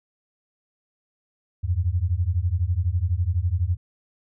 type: beating tone pair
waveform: sine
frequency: 82.7 / 94.7 Hz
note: E2 / F#2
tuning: +6 / +41 cents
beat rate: 12 Hz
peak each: -23 dBFS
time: 1.63-3.77 s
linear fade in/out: 20 ms
effects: none